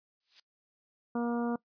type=noise with exponential growth; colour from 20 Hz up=violet; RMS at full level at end=-36 dBFS; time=0.2-0.4 s; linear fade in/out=5 ms; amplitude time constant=43 ms
type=harmonic tone; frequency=237.2 Hz; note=A#3; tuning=30 cents sharp; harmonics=1 / 2 / 3 / 4 / 5 / 6; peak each=-30 / -36 / -40 / -42 / -44 / -46 dBFS; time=1.15-1.56 s; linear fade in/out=5 ms
effects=noise-tail reverb RT60 0.1 s tail -22 dB re dry + resampled to 11025 Hz